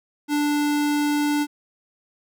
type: tone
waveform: square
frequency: 293.7 Hz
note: D4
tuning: in tune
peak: -20 dBFS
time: 0.28-1.47 s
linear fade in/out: 50 ms
effects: none